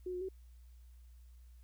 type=tone with pitch steps; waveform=sine; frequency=365.1 / 360.3 / 378.5 Hz; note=F#4 / F#4 / F#4; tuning=-23 / -46 / +39 cents; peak=-37 dBFS; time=0.06-0.288 s; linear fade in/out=5 ms; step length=76 ms; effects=added 60 Hz sine -54 dBFS peak until 1.63 s + white hiss -75 dBFS RMS until 1.63 s